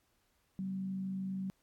sine tone with frequency modulation, 190.5 Hz, G3, 49 cents flat, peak -35 dBFS, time 0.59-1.5 s, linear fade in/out 0 ms, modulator 52.4 Hz, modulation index 0.27, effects pink hiss -75 dBFS RMS until 1.62 s + AAC 64 kbps

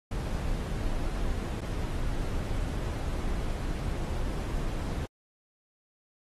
brown noise with dropouts, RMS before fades -31 dBFS, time 0.11-5.06 s, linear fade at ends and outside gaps 5 ms, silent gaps 1.608-1.614 s, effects AAC 32 kbps

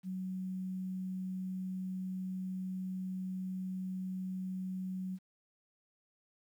sine tone with quantisation, 186.5 Hz, F#3, 14 cents sharp, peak -36 dBFS, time 0.03-5.19 s, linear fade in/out 50 ms, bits 11, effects none

